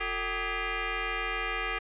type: tone with frequency modulation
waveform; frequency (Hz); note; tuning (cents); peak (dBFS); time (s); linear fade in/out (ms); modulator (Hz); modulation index
sine; 361.5; F#4; -40; -29; 0-1.79; 10; 405; 6.1
effects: resampled to 8000 Hz